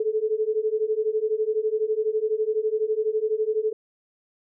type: beating tone pair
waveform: sine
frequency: 427.5 / 439.5 Hz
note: A4 / A4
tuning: -50 / -2 cents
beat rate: 12 Hz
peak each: -25 / -24 dBFS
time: 0-3.73 s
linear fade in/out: 5 ms
effects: none